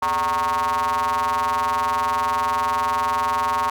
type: ring-modulated tone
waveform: square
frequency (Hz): 85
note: F2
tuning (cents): -46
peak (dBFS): -17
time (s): 0.02-3.7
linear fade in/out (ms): 5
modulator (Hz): 1010
effects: none